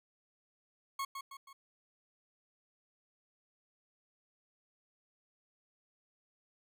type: tone with echo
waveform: 40% pulse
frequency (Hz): 1095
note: C#6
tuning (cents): -22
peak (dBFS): -34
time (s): 0.99-1.05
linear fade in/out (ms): 5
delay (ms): 160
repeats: 3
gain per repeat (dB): -6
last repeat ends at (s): 1.53
effects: none